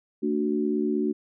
sine chord, D major, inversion second, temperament equal with one note detuned, 224.2 / 293.7 / 370 Hz, A3 / D4 / F#4, +33 / 0 / 0 cents, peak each -27 dBFS, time 0.22-1.13 s, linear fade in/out 20 ms, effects none

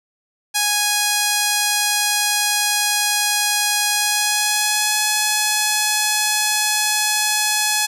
5% pulse tone with pitch glide, 830 to 846.5 Hz, G#5 to G#5, -1 to +33 cents, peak -4 dBFS, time 0.54-7.87 s, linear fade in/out 20 ms, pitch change +34 cents, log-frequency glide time 3.92-5.02 s, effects none

